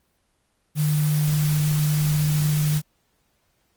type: tone in noise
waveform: sine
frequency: 150.6 Hz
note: D3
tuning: 44 cents sharp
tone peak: -18 dBFS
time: 0.75-2.82 s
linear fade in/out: 50 ms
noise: white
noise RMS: -32 dBFS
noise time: 0.75-2.82 s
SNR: +11 dB
effects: pink hiss -68 dBFS RMS until 3.76 s + Opus 24 kbps